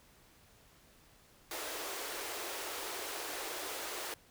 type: high-pass noise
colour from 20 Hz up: pink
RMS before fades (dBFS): -41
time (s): 1.51-4.14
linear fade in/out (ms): 2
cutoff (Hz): 330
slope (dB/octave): 48
effects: pink hiss -63 dBFS RMS until 4.3 s